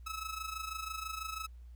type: tone with amplitude modulation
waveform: sawtooth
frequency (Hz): 1295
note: E6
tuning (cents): -31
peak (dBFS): -32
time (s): 0.06-1.47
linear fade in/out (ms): 10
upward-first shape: sine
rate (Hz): 26.1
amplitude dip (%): 70
effects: added 60 Hz sine -48 dBFS peak until 1.75 s + pink hiss -75 dBFS RMS until 1.75 s